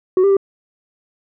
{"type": "tone with pitch steps", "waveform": "sine", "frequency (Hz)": [370.8, 396.1, 392.1], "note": ["F#4", "G4", "G4"], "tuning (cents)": [4, 18, 0], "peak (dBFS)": -7, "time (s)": [0.17, 0.368], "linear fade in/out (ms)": 2, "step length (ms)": 66, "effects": ["tanh soft clip ceiling -9 dBFS"]}